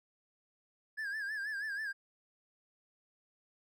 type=tone with vibrato; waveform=triangle; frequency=1674 Hz; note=G#6; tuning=13 cents sharp; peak=-34 dBFS; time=0.97-1.93 s; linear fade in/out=20 ms; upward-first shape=sine; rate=6.2 Hz; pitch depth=99 cents each way; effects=none